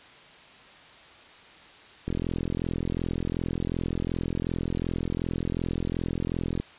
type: click train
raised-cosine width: 3 ms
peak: -16 dBFS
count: 194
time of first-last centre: 2.08-6.6 s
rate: 42.7 Hz
effects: white hiss -50 dBFS RMS until 6.78 s + resampled to 8000 Hz